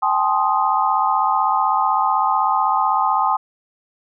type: chord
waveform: sine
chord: A half-diminished seventh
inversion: third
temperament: equal with one note detuned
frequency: 784 / 859.9 / 1046.5 / 1244.5 Hz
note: G5 / A5 / C6 / Eb6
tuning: 0 / -40 / 0 / 0 cents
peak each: -21 / -20 / -20 / -21 dBFS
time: 0.02-3.37 s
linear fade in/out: 10 ms
effects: none